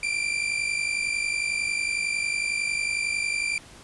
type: tone pair together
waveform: 40% pulse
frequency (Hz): 2338 / 2389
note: D7 / D7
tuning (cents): -8 / +29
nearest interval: unison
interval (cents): 37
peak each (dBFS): -27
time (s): 0.03-3.58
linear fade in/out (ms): 2
effects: pink hiss -48 dBFS RMS until 3.83 s + resampled to 24000 Hz